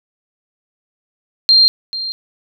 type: tone with echo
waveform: sine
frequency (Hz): 4186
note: C8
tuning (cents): 0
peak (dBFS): -6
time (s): 1.49-1.68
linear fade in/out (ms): 0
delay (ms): 440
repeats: 1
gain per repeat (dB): -14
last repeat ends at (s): 2.12
effects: none